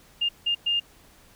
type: tone bursts at uneven times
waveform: sine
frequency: 2816 Hz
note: F7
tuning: 14 cents sharp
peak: -21 dBFS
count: 3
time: 0.21-0.29 / 0.46-0.55 / 0.66-0.8 s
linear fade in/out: 10 ms
effects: pink hiss -55 dBFS RMS until 1.35 s